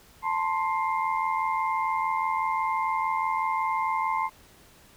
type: tone cluster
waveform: sine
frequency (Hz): 883 / 969 / 1054 / 2104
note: A5 / B5 / C6 / C7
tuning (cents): +6 / -33 / +12 / +9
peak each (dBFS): -28 / -35 / -27 / -35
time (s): 0.22-4.3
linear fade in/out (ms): 50
effects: pink hiss -55 dBFS RMS until 4.96 s